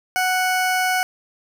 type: tone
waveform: 20% pulse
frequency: 740 Hz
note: F#5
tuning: in tune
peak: -13 dBFS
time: 0.16-1.03 s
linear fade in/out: 0 ms
effects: none